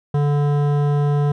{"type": "tone with hard clipping", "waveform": "triangle", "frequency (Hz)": 145.2, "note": "D3", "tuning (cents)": -19, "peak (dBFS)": -17, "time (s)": [0.14, 1.32], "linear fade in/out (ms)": 5, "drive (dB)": 18, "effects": []}